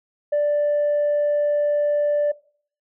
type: tone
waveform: sine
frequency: 587.3 Hz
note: D5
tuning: in tune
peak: -15 dBFS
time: 0.32-2.32 s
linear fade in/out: 10 ms
effects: noise-tail reverb RT60 0.5 s tail -21 dB re dry + tanh soft clip ceiling -15 dBFS